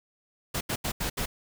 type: noise bursts at uneven times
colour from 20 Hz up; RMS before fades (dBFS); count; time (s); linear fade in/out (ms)
pink; -30; 5; 0.54-0.61 / 0.69-0.76 / 0.84-0.92 / 1-1.1 / 1.17-1.26; 10
effects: none